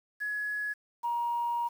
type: tone pair in turn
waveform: sine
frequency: 1687 / 946.8 Hz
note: G#6 / A#5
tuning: +27 / +27 cents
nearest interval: minor seventh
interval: 1000 cents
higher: first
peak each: -30 / -27 dBFS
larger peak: second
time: 0.2-0.74 / 1.03-1.69 s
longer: second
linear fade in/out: 20 ms
effects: tanh soft clip ceiling -23 dBFS + 9-bit